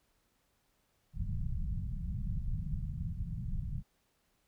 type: low-pass noise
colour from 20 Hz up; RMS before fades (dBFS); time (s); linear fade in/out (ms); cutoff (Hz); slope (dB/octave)
pink; -36; 1.13-3.83; 50; 180; 48
effects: pink hiss -75 dBFS RMS until 4.47 s